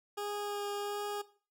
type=tone with vibrato; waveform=20% pulse; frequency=409.9 Hz; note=G#4; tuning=23 cents flat; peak=-31 dBFS; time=0.17-1.22 s; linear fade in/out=10 ms; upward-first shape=sine; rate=1.4 Hz; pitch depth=10 cents each way; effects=noise-tail reverb RT60 0.4 s tail -17 dB re dry